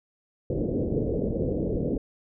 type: low-pass noise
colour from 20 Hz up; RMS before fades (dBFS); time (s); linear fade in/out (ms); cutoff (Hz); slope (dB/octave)
white; -27; 0.5-1.98; 5; 520; 48
effects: none